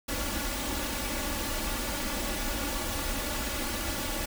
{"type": "noise with comb filter", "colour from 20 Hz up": "pink", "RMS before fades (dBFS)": -32, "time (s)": [0.08, 4.26], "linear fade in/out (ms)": 10, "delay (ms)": 3.5, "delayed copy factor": 0.9, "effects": []}